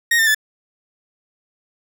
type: tone with pitch steps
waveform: 40% pulse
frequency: 1866 / 1802.4 / 1741 Hz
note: A#6 / A6 / A6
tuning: +1 / +41 / -19 cents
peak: -12 dBFS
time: 0.11-0.347 s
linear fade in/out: 5 ms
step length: 79 ms
effects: none